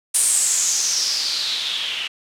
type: noise with low-pass filter sweep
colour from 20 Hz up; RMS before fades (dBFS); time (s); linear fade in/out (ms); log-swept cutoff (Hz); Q
blue; -21; 0.14-2.08; 10; 9400 to 2800; 5.3
effects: none